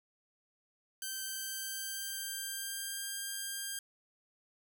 5% pulse tone with pitch glide, 1555 to 1599.6 Hz, G6 to G6, -14 to +35 cents, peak -27 dBFS, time 1.02-3.79 s, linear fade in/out 2 ms, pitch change +49 cents, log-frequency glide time 1.23-3.06 s, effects none

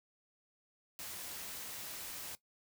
white noise, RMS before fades -45 dBFS, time 0.99-2.35 s, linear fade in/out 0 ms, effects noise-tail reverb RT60 0.1 s tail -17 dB re dry

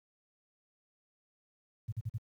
sine tone bursts, 110 Hz, A2, in tune, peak -32 dBFS, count 4, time 1.88-2.179 s, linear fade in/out 10 ms, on 41 ms, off 45 ms, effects high-pass 60 Hz 12 dB/octave + 11-bit

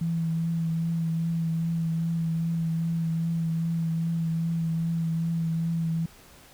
sine tone with vibrato, 164.81 Hz, E3, in tune, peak -24 dBFS, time 0.01-6.06 s, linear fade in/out 5 ms, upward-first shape triangle, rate 2.5 Hz, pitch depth 24 cents each way, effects pink hiss -52 dBFS RMS until 6.53 s

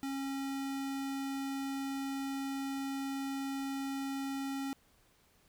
square tone, 272.8 Hz, C#4, 28 cents flat, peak -36 dBFS, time 0.03-4.73 s, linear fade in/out 0 ms, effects pink hiss -68 dBFS RMS until 5.48 s

